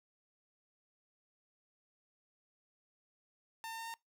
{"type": "tone with pitch steps", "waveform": "sawtooth", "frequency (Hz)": [900, 905.2, 910.5, 915.7], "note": ["A5", "A5", "A#5", "A#5"], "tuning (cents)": [39, 49, -41, -31], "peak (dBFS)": -38, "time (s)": [3.64, 3.94], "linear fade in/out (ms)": 0, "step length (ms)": 75, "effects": ["noise-tail reverb RT60 0.2 s tail -23 dB re dry"]}